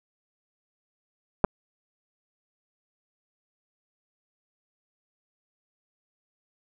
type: clicks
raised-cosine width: 1 ms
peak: -6 dBFS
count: 2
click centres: 1.442 / 1.447 s
effects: none

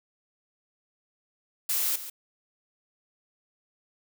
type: noise with echo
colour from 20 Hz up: blue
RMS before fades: -27 dBFS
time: 1.69-1.96 s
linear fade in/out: 5 ms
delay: 140 ms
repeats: 1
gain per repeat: -12 dB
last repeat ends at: 2.1 s
effects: none

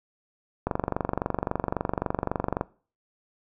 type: click train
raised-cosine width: 1 ms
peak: -11 dBFS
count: 47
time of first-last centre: 0.67-2.611 s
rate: 23.7 Hz
effects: noise-tail reverb RT60 0.4 s tail -20 dB re dry

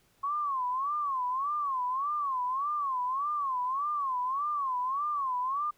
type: tone with vibrato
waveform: sine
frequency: 1090 Hz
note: C#6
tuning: 29 cents flat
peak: -28 dBFS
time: 0.23-5.71 s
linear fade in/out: 10 ms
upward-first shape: sine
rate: 1.7 Hz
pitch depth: 170 cents each way
effects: pink hiss -67 dBFS RMS until 5.77 s

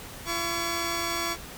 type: tone pair together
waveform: 10% pulse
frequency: 339 / 1127 Hz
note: E4 / C#6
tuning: +49 / +28 cents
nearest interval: octave + major sixth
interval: 2079 cents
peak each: -22 dBFS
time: 0.25-1.37 s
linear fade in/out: 50 ms
effects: pink hiss -42 dBFS RMS until 1.57 s

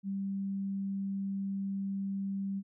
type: tone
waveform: sine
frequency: 196 Hz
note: G3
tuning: in tune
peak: -32 dBFS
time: 0.03-2.63 s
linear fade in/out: 50 ms
effects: none

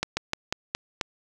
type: slowing click train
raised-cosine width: 0.2 ms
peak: -8 dBFS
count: 6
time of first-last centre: 0.03-1.012 s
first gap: 140 ms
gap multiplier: 1.17
effects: none

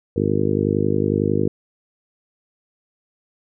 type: harmonic tone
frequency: 51 Hz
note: G#1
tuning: 31 cents flat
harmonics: 2 / 3 / 4 / 5 / 6 / 7 / 8 / 9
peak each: -25 / -25 / -25 / -25 / -25 / -25 / -25 / -25 dBFS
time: 0.16-1.48 s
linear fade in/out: 5 ms
effects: none

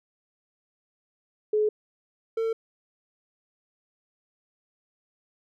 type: tone pair in turn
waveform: sine / triangle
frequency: 425.5 / 450.8 Hz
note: G#4 / A4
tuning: +42 / +42 cents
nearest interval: minor second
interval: 100 cents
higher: second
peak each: -20 / -22 dBFS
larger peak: first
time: 1.53-1.69 / 2.37-2.53 s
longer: neither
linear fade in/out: 5 ms
effects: none

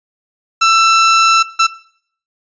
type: tone bursts at uneven times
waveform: sawtooth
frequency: 1333 Hz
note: E6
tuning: 19 cents sharp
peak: -4 dBFS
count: 2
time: 0.61-1.43 / 1.59-1.67 s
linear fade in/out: 10 ms
effects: noise-tail reverb RT60 0.6 s tail -19 dB re dry + resampled to 16000 Hz

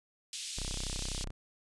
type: band-pass noise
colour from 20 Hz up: pink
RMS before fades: -41 dBFS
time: 0.33-1.24 s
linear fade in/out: 2 ms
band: 3100 to 9400 Hz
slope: 24 dB/octave
type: tone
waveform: sawtooth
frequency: 32 Hz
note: C1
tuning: 38 cents flat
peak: -33 dBFS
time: 0.57-1.31 s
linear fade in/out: 10 ms
effects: resampled to 24000 Hz

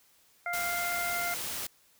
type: harmonic tone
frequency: 698.5 Hz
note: F5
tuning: in tune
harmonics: 1 / 2 / 3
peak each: -35 / -35 / -35 dBFS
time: 0.46-1.34 s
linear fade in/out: 2 ms
type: noise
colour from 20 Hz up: white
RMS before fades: -36 dBFS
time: 0.53-1.67 s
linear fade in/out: 5 ms
effects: white hiss -64 dBFS RMS until 1.99 s

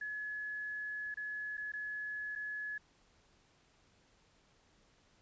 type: tone with dropouts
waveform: sine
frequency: 1700 Hz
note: G#6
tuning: 40 cents sharp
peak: -38 dBFS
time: 0.01-2.78 s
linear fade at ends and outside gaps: 5 ms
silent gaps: 1.143-1.171 / 1.571-1.577 / 1.72-1.735 / 2.353-2.358 s
effects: pink hiss -69 dBFS RMS until 5.21 s + resampled to 16000 Hz

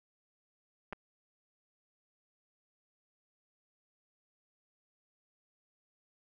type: clicks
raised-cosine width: 0.5 ms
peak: -26 dBFS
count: 2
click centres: 0.926 / 0.931 s
effects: none

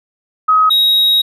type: tone pair in turn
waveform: sine / triangle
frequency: 1267 / 3797 Hz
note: D#6 / A#7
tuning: +31 / +31 cents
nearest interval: octave + perfect fifth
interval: 1900 cents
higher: second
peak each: -7 dBFS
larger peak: neither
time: 0.48-0.7 / 0.7-1.22 s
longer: second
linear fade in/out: 10 ms
effects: resampled to 32000 Hz

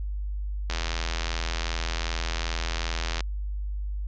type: click train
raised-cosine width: 0.2 ms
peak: -12 dBFS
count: 208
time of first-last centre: 0.7-3.206 s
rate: 82.6 Hz
effects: added 50 Hz sine -28 dBFS peak until 4.07 s + resampled to 16000 Hz

